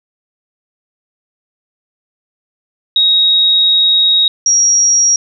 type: tone pair in turn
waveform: sine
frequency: 3782 / 5667 Hz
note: A#7 / F8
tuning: +24 / +24 cents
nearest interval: perfect fifth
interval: 700 cents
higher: second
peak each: -7 dBFS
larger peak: neither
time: 2.96-4.28 / 4.46-5.16 s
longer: first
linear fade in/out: 2 ms
effects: none